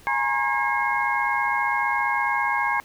sine tone cluster, 832 / 947 / 1076 / 1633 / 2153 Hz, G#5 / A#5 / C6 / G#6 / C7, +3 / +27 / +48 / -30 / +49 cents, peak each -27 dBFS, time 0.07-2.8 s, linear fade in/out 0 ms, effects pink hiss -51 dBFS RMS until 2.84 s

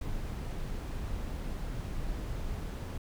brown noise, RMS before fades -36 dBFS, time 0.01-2.98 s, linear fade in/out 5 ms, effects none

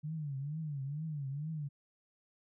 sine tone with vibrato, 146.83 Hz, D3, in tune, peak -36 dBFS, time 0.03-1.69 s, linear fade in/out 20 ms, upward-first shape triangle, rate 2.2 Hz, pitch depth 180 cents each way, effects none

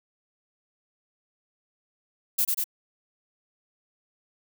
violet noise with echo, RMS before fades -23 dBFS, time 2.38-2.45 s, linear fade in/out 10 ms, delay 96 ms, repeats 2, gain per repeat -2 dB, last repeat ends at 2.642 s, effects none

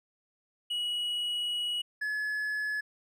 triangle tone pair in turn, 2916 / 1706.4 Hz, F#7 / G#6, -26 / +46 cents, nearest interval major sixth, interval 928 cents, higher first, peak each -28 / -28 dBFS, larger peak neither, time 0.7-1.82 / 2.01-2.81 s, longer first, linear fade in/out 10 ms, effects none

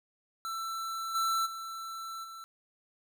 square tone with level steps, 1335 Hz, E6, 22 cents sharp, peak -35 / -28 / -39 / -44 dBFS, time 0.45-2.44 s, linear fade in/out 0 ms, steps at 1.14 / 1.45 / 2.23 s, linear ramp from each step 20 ms, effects none

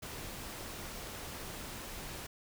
pink noise, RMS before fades -44 dBFS, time 0.02-2.27 s, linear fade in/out 10 ms, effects none

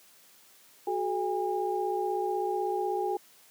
sine tone cluster, 369.8 / 425.9 / 811 Hz, F#4 / G#4 / G#5, -1 / +44 / -41 cents, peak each -31 / -33 / -31 dBFS, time 0.87-3.17 s, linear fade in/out 5 ms, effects white hiss -58 dBFS RMS until 3.5 s + high-pass 150 Hz 12 dB/octave

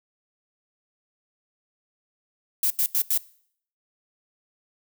violet noise bursts, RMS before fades -22 dBFS, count 4, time 2.63-3.177 s, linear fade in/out 2 ms, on 73 ms, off 85 ms, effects noise-tail reverb RT60 0.6 s tail -21 dB re dry

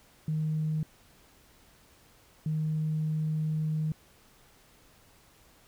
sine tone pair in turn, 155.56 / 155.56 Hz, D#3 / D#3, 0 / 0 cents, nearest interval unison, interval 0 cents, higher neither, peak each -26 dBFS, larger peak neither, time 0.28-0.83 / 2.46-3.92 s, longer second, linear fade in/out 2 ms, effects tanh soft clip ceiling -22 dBFS + pink hiss -60 dBFS RMS until 5.67 s

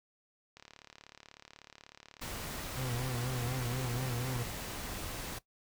click train, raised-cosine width 0.2 ms, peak -33 dBFS, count 121, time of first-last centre 0.57-3.876 s, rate 36.3 Hz
pink noise, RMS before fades -41 dBFS, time 2.21-5.39 s, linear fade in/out 10 ms
40% pulse tone with vibrato, 124.6 Hz, B2, 16 cents sharp, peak -34 dBFS, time 2.76-4.44 s, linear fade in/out 20 ms, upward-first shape sine, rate 4.1 Hz, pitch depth 82 cents each way
effects noise-tail reverb RT60 0.1 s tail -17 dB re dry

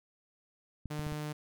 clicks, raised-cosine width 5 ms, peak -28 dBFS, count 4, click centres 0.857 / 0.994 / 1.067 / 1.123 s
sawtooth tone, 150.5 Hz, D3, 43 cents sharp, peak -32 dBFS, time 0.9-1.33 s, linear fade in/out 10 ms
effects none

